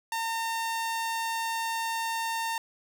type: tone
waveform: sawtooth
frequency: 910 Hz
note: A#5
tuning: 42 cents flat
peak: -25 dBFS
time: 0.12-2.58 s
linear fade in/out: 2 ms
effects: 11-bit